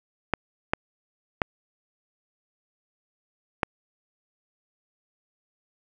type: clicks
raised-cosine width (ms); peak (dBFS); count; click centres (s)
0.5; -6; 4; 0.337 / 0.735 / 1.418 / 3.632
effects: none